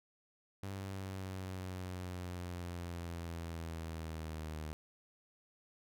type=linear sweep; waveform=sawtooth; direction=down; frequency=98 to 76.9 Hz; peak=-37 dBFS; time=0.63-4.73 s; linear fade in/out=0 ms; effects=none